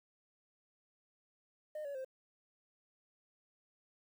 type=tone with pitch steps; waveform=sine; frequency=610 / 565.9 / 524.9 Hz; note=D#5 / C#5 / C5; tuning=-34 / +36 / +5 cents; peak=-37 dBFS; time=1.75-2.047 s; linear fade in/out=5 ms; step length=99 ms; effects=tanh soft clip ceiling -39 dBFS + 11-bit